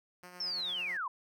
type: tone with tremolo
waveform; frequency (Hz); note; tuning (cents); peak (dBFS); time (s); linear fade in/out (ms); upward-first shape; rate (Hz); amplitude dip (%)
5% pulse; 179.3; F3; +46; -36; 0.23-0.97; 2; triangle; 9.2; 45
type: linear sweep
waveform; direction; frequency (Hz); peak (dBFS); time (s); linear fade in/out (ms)
sine; down; 5460 to 948; -33; 0.4-1.08; 5
effects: none